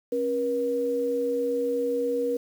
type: tone pair together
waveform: sine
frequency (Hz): 272.3 / 480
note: C#4 / B4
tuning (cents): -31 / -49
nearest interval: minor seventh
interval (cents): 982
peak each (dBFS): -31 / -24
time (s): 0.12-2.37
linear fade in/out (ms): 5
effects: 8-bit